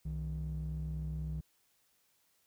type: ring-modulated tone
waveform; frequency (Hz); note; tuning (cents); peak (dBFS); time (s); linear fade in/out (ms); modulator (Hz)
triangle; 110.2; A2; +3; -29; 0.05-1.41; 10; 46.1
effects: tanh soft clip ceiling -30 dBFS + white hiss -73 dBFS RMS until 2.46 s